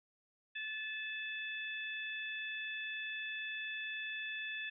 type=harmonic tone; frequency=869 Hz; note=A5; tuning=22 cents flat; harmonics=2 / 3 / 4; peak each=-42 / -43 / -47 dBFS; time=0.55-4.7 s; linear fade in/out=10 ms; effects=none